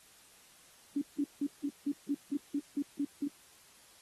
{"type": "tone bursts", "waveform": "sine", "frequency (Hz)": 284.9, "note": "C#4", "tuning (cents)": 48, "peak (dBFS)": -29, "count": 11, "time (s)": [0.96, 3.276], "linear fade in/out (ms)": 5, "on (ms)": 56, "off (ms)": 170, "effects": ["white hiss -60 dBFS RMS until 4.01 s", "AAC 32 kbps"]}